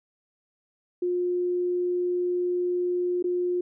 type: tone with dropouts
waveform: sine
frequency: 356.5 Hz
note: F4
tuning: 36 cents sharp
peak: -23 dBFS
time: 1.02-3.61 s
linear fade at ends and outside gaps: 5 ms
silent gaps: 3.226-3.241 s
effects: none